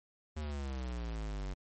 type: exponential sweep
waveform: square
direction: down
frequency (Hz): 77.7 to 46.55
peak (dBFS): -37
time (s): 0.36-1.54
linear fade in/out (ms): 10
effects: MP3 32 kbps